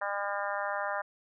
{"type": "harmonic tone", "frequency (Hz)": 201.5, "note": "G3", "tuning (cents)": 48, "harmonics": [3, 4, 5, 6, 7, 8, 9], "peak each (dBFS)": [-36, -37, -38, -39, -39, -40, -41], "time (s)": [0.01, 1.02], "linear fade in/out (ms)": 10, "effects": []}